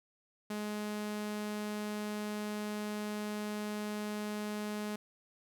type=tone; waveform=sawtooth; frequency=210 Hz; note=G#3; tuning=19 cents sharp; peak=-32 dBFS; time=0.5-4.96 s; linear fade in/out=5 ms; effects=none